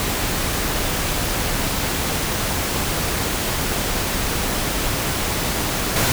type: noise with level steps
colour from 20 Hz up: pink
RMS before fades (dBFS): -22 / -18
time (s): 0-6.12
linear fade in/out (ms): 0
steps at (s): 5.96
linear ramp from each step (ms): 5
effects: none